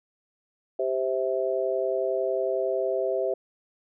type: chord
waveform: sine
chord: C major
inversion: second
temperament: just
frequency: 392.4 / 523.3 / 654.1 Hz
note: G4 / C5 / E5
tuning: +2 / 0 / -14 cents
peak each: -28 dBFS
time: 0.79-3.34 s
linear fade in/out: 5 ms
effects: none